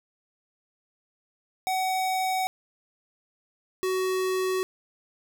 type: tone pair in turn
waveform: square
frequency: 752 / 373.9 Hz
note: F#5 / F#4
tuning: +28 / +18 cents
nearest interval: octave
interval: 1210 cents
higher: first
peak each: -25 dBFS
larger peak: neither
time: 1.67-2.47 / 3.83-4.63 s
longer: neither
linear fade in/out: 0 ms
effects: none